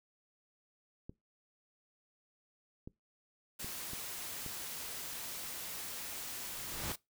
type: clicks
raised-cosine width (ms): 3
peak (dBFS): -32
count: 5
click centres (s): 1.095 / 2.875 / 3.645 / 3.934 / 4.463
type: noise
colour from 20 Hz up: white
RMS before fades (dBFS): -43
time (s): 3.59-6.96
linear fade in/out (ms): 10
type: noise with exponential growth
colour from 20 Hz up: pink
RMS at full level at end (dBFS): -37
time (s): 6.27-6.92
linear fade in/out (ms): 0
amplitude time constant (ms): 140
effects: noise-tail reverb RT60 0.2 s tail -22 dB re dry